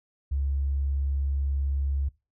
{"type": "tone with tanh clipping", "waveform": "triangle", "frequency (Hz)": 69.3, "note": "C#2", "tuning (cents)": 0, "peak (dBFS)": -24, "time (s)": [0.31, 2.09], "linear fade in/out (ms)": 10, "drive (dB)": 4, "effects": ["noise-tail reverb RT60 0.3 s tail -23 dB re dry"]}